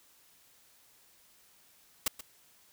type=noise with echo; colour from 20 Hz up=white; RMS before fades=-28 dBFS; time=2.06-2.08 s; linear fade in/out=5 ms; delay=130 ms; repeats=1; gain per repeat=-15 dB; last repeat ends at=2.21 s; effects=white hiss -63 dBFS RMS until 2.72 s